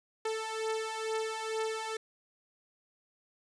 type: beating tone pair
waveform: sawtooth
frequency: 440 / 442.2 Hz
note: A4 / A4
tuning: 0 / +9 cents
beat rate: 2.2 Hz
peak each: -33 / -31 dBFS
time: 0.25-1.97 s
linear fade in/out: 5 ms
effects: resampled to 22050 Hz